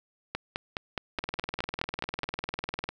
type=two click trains; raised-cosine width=0.3 ms; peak=-14 / -16 dBFS; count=10 / 35; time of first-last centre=0.35-2.233 / 1.19-2.89 s; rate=4.78 / 20 Hz; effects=none